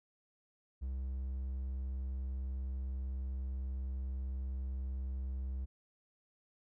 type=tone; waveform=triangle; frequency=65.41 Hz; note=C2; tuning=in tune; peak=-34 dBFS; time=0.81-5.66 s; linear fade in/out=20 ms; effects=none